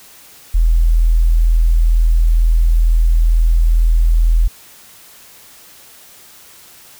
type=tone; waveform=sine; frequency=41.08 Hz; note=E1; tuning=5 cents flat; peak=-8 dBFS; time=0.54-4.48 s; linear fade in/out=10 ms; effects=white hiss -42 dBFS RMS until 6.99 s